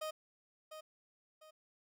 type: tone with echo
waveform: 30% pulse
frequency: 622.3 Hz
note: D#5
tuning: in tune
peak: -36 dBFS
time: 0.01-0.11 s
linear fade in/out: 10 ms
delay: 700 ms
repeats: 2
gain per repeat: -9 dB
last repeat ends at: 1.51 s
effects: none